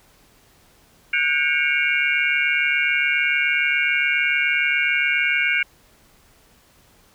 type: tone cluster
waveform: sine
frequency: 1466 / 1596 / 2202 / 2349 / 2783 Hz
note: F#6 / G6 / C#7 / D7 / F7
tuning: -16 / +31 / -12 / 0 / -7 cents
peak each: -26 / -25 / -21 / -23 / -26 dBFS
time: 1.13-5.63 s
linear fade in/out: 5 ms
effects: pink hiss -55 dBFS RMS until 7.14 s